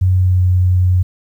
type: tone with pitch glide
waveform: sine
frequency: 92.5 to 91.07 Hz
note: F#2 to F#2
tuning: 0 to -27 cents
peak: -9 dBFS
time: 0.01-1.03 s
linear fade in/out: 10 ms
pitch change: -27 cents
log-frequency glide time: 0.11-0.45 s
effects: 8-bit